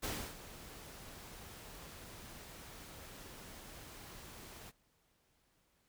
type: noise with ADSR envelope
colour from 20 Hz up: pink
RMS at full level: -38 dBFS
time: 0.02-4.72 s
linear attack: 21 ms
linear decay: 300 ms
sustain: -14 dB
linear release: 33 ms
effects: pink hiss -75 dBFS RMS until 5.88 s